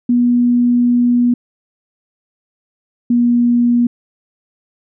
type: tone pair in turn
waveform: sine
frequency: 242.6 / 240 Hz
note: B3 / B3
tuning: -31 / -49 cents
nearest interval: unison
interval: 18 cents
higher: first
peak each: -9 dBFS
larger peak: neither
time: 0.09-1.34 / 3.1-3.87 s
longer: first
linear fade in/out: 5 ms
effects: none